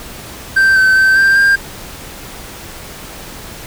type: tone with pitch steps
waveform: triangle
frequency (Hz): 1565 / 1535 / 1548 / 1579 / 1597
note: G6 / G6 / G6 / G6 / G6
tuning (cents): -3 / -37 / -22 / +12 / +32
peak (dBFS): -5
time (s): 0.56-1.56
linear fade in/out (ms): 10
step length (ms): 200
effects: pink hiss -31 dBFS RMS until 3.66 s